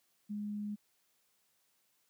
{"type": "tone", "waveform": "sine", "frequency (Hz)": 207.7, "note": "G#3", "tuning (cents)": 0, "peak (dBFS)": -36, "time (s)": [0.29, 0.76], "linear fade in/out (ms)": 20, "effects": ["white hiss -75 dBFS RMS until 2.09 s", "high-pass 100 Hz 12 dB/octave"]}